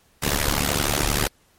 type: noise with amplitude modulation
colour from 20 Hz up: pink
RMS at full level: -18 dBFS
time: 0.22-1.28 s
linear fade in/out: 10 ms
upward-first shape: sine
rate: 72.8 Hz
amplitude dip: 100%
effects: pink hiss -60 dBFS RMS until 1.58 s + MP3 64 kbps